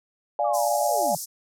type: chord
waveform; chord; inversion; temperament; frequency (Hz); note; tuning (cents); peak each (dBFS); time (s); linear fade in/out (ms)
sine; D diminished; none; equal; 587.3 / 698.5 / 830.6; D5 / F5 / Ab5; 0 / 0 / 0; -25; 0.39-1.15; 2
type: linear sweep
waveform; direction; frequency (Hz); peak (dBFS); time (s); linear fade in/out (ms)
sine; down; 1200 to 139.7; -32; 0.44-1.17; 10
type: band-pass noise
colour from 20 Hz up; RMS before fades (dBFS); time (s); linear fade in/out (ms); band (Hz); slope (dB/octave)
pink; -34; 0.53-1.26; 20; 5200 to 14000; 48
effects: none